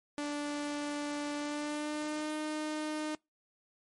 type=tone with pitch glide; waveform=sawtooth; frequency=292.3 to 306.3 Hz; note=D4 to D#4; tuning=-8 to -27 cents; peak=-30 dBFS; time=0.18-3.15 s; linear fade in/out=0 ms; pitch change=+81 cents; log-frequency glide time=1.36-2.33 s; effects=noise-tail reverb RT60 0.2 s tail -26 dB re dry + MP3 48 kbps